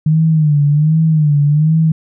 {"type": "tone with vibrato", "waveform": "sine", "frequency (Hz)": 152.5, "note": "D#3", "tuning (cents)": -34, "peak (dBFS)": -8, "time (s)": [0.06, 1.92], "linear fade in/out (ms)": 5, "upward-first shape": "sine", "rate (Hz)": 1.3, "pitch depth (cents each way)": 94, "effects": []}